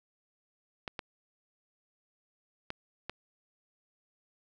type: clicks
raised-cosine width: 0.3 ms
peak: -20 dBFS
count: 4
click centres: 0.878 / 0.992 / 2.704 / 3.096 s
effects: none